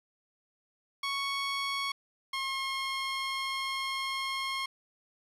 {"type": "tone pair in turn", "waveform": "15% pulse", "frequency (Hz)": [1108.7, 1074.7], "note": ["C#6", "C6"], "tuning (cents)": [0, 46], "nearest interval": "minor second", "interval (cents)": 54, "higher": "first", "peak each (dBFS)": [-24, -25], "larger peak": "first", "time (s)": [[1.03, 1.92], [2.33, 4.66]], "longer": "second", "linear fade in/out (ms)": 5, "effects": ["low-pass 8000 Hz 12 dB/octave", "10-bit"]}